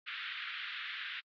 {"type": "band-pass noise", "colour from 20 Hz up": "pink", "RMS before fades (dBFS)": -42, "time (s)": [0.06, 1.21], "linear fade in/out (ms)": 20, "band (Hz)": [1400, 3700], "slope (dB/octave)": 48, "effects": ["AAC 48 kbps"]}